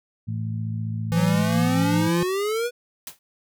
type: harmonic tone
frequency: 55 Hz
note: A1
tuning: in tune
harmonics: 2 / 3 / 4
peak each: -26 / -33 / -34 dBFS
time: 0.27-2.09 s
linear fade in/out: 20 ms
type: tone with pitch glide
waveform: square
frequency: 166.8 to 171.09 Hz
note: E3 to F3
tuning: +21 to -35 cents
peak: -22 dBFS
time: 1.12-2.23 s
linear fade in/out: 0 ms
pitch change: +44 cents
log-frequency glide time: 1.33-1.8 s
type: exponential sweep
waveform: square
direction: up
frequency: 174.8 to 493.4 Hz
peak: -23 dBFS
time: 1.14-2.71 s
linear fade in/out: 50 ms
type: noise with exponential decay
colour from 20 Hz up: white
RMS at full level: -31 dBFS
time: 3.07-3.19 s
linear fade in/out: 2 ms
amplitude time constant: 26 ms
effects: none